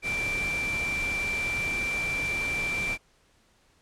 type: tone in noise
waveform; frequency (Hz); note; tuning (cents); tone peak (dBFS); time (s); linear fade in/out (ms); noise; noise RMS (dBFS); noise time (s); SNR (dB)
sine; 2349; D7; 0; -27; 0.02-2.98; 50; pink; -36; 0.02-2.98; +6
effects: pink hiss -64 dBFS RMS until 3.81 s + low-pass 9000 Hz 12 dB/octave